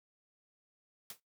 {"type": "noise with exponential decay", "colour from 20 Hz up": "white", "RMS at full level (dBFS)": -41, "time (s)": [1.1, 1.2], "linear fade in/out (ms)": 2, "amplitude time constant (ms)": 21, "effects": ["noise-tail reverb RT60 0.2 s tail -24 dB re dry", "high-pass 100 Hz 12 dB/octave"]}